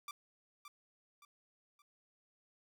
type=tone with echo; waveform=sawtooth; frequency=1174.7 Hz; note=D6; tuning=in tune; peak=-39 dBFS; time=0.08-0.11 s; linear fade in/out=2 ms; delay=570 ms; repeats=3; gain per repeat=-8 dB; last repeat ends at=1.82 s; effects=none